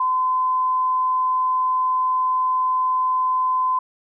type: tone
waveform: sine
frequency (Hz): 1023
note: C6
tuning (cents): -39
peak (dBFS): -17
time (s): 0-3.79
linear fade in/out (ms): 5
effects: none